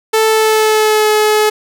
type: tone with pitch glide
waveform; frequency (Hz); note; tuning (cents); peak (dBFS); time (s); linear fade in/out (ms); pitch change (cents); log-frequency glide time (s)
sawtooth; 440 to 426.7; A4 to G#4; 0 to +47; -5; 0.13-1.5; 10; -53; 0.27-1.11
effects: none